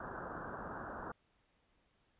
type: low-pass noise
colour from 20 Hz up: white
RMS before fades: -45 dBFS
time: 0-1.12 s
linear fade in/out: 5 ms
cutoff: 1600 Hz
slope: 96 dB/octave
effects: pink hiss -75 dBFS RMS until 2.19 s + resampled to 8000 Hz